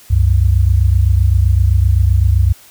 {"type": "tone pair together", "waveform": "sine", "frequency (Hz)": [67.03, 94.8], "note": ["C2", "F#2"], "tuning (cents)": [42, 43], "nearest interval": "tritone", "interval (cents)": 601, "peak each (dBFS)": -11, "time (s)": [0.1, 2.53], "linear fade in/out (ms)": 10, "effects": ["white hiss -43 dBFS RMS until 2.7 s"]}